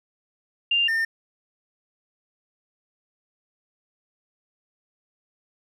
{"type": "tone pair in turn", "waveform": ["sine", "triangle"], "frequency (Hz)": [2794, 1811.1], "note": ["F7", "A6"], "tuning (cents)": [0, 50], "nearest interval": "minor sixth", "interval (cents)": 750, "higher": "first", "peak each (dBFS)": [-18, -19], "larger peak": "first", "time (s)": [[0.71, 0.88], [0.88, 1.05]], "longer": "neither", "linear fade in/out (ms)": 5, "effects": []}